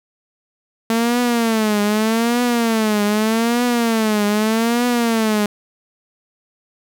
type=tone with vibrato; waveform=sawtooth; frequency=224.4 Hz; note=A3; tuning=34 cents sharp; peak=-11 dBFS; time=0.9-5.46 s; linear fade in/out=2 ms; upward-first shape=triangle; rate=0.82 Hz; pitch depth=160 cents each way; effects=none